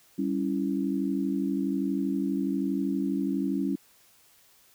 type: chord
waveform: sine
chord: C# diminished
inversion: second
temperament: equal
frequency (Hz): 196 / 277.2 / 329.6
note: G3 / C#4 / E4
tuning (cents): 0 / 0 / 0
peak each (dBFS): -30 / -28 / -32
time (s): 0.18-3.76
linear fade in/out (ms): 10
effects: white hiss -60 dBFS RMS until 4.74 s